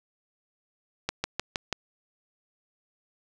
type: slowing click train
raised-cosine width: 0.2 ms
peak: -10 dBFS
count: 5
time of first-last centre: 1.09-1.727 s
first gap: 150 ms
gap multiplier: 1.04
effects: none